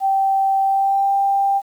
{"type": "tone with pitch glide", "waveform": "sine", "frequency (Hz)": [778, 790.7], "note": ["G5", "G5"], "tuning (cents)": [-13, 15], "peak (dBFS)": -14, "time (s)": [0, 1.62], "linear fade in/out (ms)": 50, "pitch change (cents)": 28, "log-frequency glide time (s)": [0.61, 1.12], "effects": ["8-bit"]}